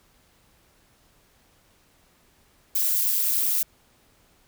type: noise with amplitude modulation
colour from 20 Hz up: violet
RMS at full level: -19 dBFS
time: 2.75-3.63 s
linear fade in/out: 5 ms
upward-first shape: sine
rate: 210 Hz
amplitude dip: 100%
effects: pink hiss -61 dBFS RMS until 4.47 s